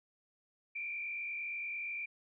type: tone with frequency modulation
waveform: sine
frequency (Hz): 2374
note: D7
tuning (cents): +18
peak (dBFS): -37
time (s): 0.75-2.06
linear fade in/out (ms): 10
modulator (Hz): 48.6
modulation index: 1.4
effects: none